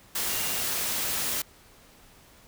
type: tone in noise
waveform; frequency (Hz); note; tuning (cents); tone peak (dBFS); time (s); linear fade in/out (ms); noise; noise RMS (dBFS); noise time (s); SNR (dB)
sine; 2794; F7; 0; -40; 0.29-0.61; 5; white; -29; 0.15-1.42; -14
effects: pink hiss -55 dBFS RMS until 2.47 s